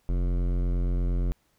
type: tone with hard clipping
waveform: sine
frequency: 44.29 Hz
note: F1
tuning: 25 cents sharp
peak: -25 dBFS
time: 0.09-1.32 s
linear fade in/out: 0 ms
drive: 16 dB
effects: pink hiss -69 dBFS RMS until 1.58 s